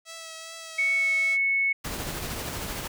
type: tone with vibrato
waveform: 5% pulse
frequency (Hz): 652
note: E5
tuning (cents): -19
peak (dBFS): -27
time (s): 0.05-1.38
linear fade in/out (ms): 50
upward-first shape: triangle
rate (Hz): 2.5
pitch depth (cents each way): 19
type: tone with pitch glide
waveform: sine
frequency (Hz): 2217 to 2204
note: C#7 to C#7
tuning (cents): 0 to -11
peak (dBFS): -21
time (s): 0.78-1.73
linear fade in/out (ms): 10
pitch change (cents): -11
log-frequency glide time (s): 0.94-1.05
type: noise with tremolo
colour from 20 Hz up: pink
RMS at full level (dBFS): -32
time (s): 1.84-2.88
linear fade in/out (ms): 10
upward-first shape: sine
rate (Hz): 13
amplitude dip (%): 30
effects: none